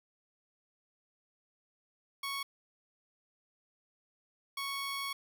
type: tone bursts at uneven times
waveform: 15% pulse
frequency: 1108.7 Hz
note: C#6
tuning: in tune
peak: -29 dBFS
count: 2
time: 2.23-2.43 / 4.57-5.13 s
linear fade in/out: 5 ms
effects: none